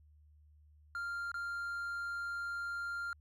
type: tone with dropouts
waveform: triangle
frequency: 1395 Hz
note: F6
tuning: 2 cents flat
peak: -35 dBFS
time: 0.95-3.13 s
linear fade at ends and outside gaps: 1 ms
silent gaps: 1.317-1.342 s
effects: added 75 Hz sine -60 dBFS peak until 3.2 s